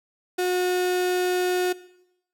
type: tone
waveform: 35% pulse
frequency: 362.5 Hz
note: F#4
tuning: 35 cents flat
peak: -20 dBFS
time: 0.38-1.73 s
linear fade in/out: 10 ms
effects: noise-tail reverb RT60 0.8 s tail -18 dB re dry